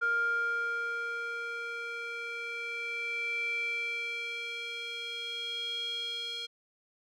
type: tone with band-pass filter sweep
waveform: square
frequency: 467.9 Hz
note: A#4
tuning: 6 cents sharp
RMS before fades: -35 dBFS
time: 0.01-6.47 s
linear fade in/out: 20 ms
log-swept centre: 1400 to 3600 Hz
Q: 6.9
effects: none